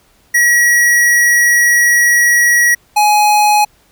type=tone pair in turn; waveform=square; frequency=1915 / 838.6 Hz; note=A#6 / G#5; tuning=+46 / +17 cents; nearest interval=octave + major second; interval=1429 cents; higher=first; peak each=-8 dBFS; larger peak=neither; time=0.34-2.75 / 2.96-3.65 s; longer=first; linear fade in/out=10 ms; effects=pink hiss -52 dBFS RMS until 3.91 s